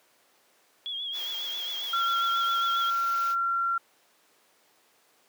sine tone with vibrato, 3322 Hz, G#7, in tune, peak -31 dBFS, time 0.86-2.9 s, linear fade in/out 0 ms, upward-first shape triangle, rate 7.4 Hz, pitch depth 72 cents each way
white band-stop noise, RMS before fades -42 dBFS, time 1.12-3.36 s, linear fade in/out 50 ms, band 6500 to 14000 Hz, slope 48 dB/octave
sine tone, 1370 Hz, F6, 34 cents flat, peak -24 dBFS, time 1.93-3.78 s, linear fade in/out 5 ms
effects pink hiss -63 dBFS RMS until 5.28 s + high-pass 400 Hz 12 dB/octave

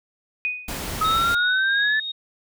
sine tone with exponential decay, 2486 Hz, D#7, 2 cents flat, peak -19 dBFS, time 0.45-0.86 s, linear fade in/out 0 ms, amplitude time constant 87 ms
pink noise, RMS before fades -30 dBFS, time 0.68-1.35 s, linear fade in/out 5 ms
sine exponential sweep, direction up, 1264 to 1760 Hz, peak -18 dBFS, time 1.01-2 s, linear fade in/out 5 ms
sine tone with tremolo, 3729 Hz, A#7, in tune, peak -24 dBFS, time 1.04-2.12 s, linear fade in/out 10 ms, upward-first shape triangle, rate 2.9 Hz, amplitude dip 50%
effects none

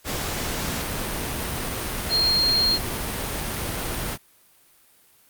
sine tone in noise, 4220 Hz, C8, 14 cents sharp, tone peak -18 dBFS, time 2.09-2.79 s, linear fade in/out 50 ms, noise pink, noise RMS -28 dBFS, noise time 0.04-4.18 s, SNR +7 dB, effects white hiss -57 dBFS RMS until 5.29 s + Opus 48 kbps

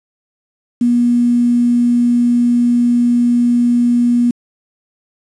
sine tone with quantisation, 240.7 Hz, B3, 44 cents flat, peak -9 dBFS, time 0.81-4.31 s, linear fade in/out 5 ms, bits 6, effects resampled to 22050 Hz

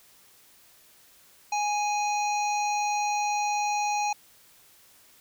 harmonic tone with a mistuned harmonic, 830.6 Hz, G#5, in tune, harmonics 1 / 3 / 5 / 7 / 8, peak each -25 / -33 / -40 / -39 / -40 dBFS, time 1.52-4.13 s, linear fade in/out 5 ms, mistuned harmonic 7, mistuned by -21 cents, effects white hiss -57 dBFS RMS until 5.2 s

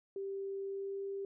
sine tone with pitch glide, 392 to 394.3 Hz, G4 to G4, 0 to +10 cents, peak -37 dBFS, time 0.16-1.25 s, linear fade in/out 2 ms, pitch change +10 cents, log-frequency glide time 0.63-1.03 s, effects none

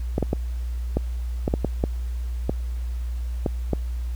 clicks, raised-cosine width 2 ms, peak -8 dBFS, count 11, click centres 0.181 / 0.227 / 0.331 / 0.97 / 1.479 / 1.539 / 1.647 / 1.839 / 2.495 / 3.462 / 3.733 s, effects added 60 Hz sine -25 dBFS peak until 4.15 s + pink hiss -51 dBFS RMS until 4.15 s

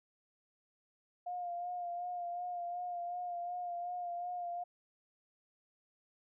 sine tone with vibrato, 706 Hz, F5, 19 cents sharp, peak -37 dBFS, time 1.26-4.64 s, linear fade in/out 10 ms, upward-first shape sine, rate 2.7 Hz, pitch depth 29 cents each way, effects none

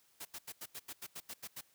white noise bursts, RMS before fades -45 dBFS, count 11, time 0.2-1.612 s, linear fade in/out 10 ms, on 52 ms, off 84 ms, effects white hiss -70 dBFS RMS until 1.74 s + high-pass 60 Hz 12 dB/octave

